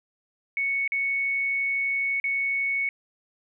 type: tone with dropouts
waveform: sine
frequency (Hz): 2217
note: C#7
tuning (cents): 0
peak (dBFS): -23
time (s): 0.57-2.89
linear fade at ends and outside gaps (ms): 1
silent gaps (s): 0.877-0.92 / 2.2-2.241
effects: none